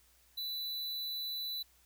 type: tone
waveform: square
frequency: 3977 Hz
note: B7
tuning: 11 cents sharp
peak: -37 dBFS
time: 0.37-1.63 s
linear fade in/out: 10 ms
effects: added 60 Hz sine -70 dBFS peak until 1.85 s + white hiss -67 dBFS RMS until 1.85 s